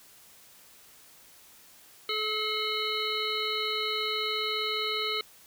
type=harmonic tone with a mistuned harmonic; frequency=430.2 Hz; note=A4; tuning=39 cents flat; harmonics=1 / 3 / 5 / 7 / 9 / 10; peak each=-35 / -35 / -35 / -35 / -35 / -35 dBFS; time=2.09-5.21 s; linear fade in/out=2 ms; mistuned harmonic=10; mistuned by=-32 cents; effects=white hiss -55 dBFS RMS until 5.46 s